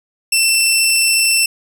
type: tone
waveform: 15% pulse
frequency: 2683 Hz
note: E7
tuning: 30 cents sharp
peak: -4 dBFS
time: 0.32-1.46 s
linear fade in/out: 5 ms
effects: none